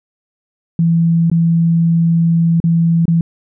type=tone with dropouts; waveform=sine; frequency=166.8 Hz; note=E3; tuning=21 cents sharp; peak=-9 dBFS; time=0.79-3.21 s; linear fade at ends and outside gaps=2 ms; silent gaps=1.3-1.315 / 2.602-2.64 / 3.055-3.08 s; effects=none